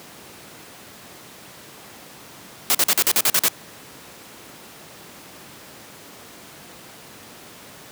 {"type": "noise bursts", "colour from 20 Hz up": "white", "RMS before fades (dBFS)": -17, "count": 9, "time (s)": [2.7, 3.483], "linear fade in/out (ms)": 0, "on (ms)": 47, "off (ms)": 45, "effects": ["pink hiss -42 dBFS RMS until 7.91 s", "high-pass 150 Hz 12 dB/octave"]}